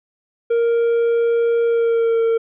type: tone with pitch glide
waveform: triangle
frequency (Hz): 466.2 to 456.1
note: A#4 to A#4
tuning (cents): 0 to -38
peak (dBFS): -12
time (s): 0.5-2.38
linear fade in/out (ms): 10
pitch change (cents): -38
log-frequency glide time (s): 1.65-2.23
effects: resampled to 8000 Hz